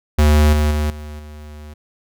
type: tone with level steps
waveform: square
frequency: 75.2 Hz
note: D2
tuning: 42 cents sharp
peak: -10 / -14 / -17 / -30 / -34 dBFS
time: 0.18-1.74 s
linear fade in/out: 10 ms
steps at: 0.53 / 0.71 / 0.9 / 1.19 s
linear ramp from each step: 2 ms
effects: none